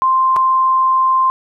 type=tone with dropouts; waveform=sine; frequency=1046.5 Hz; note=C6; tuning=in tune; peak=-10 dBFS; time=0.02-1.3 s; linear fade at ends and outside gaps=0 ms; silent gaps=0.362-0.366 s; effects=none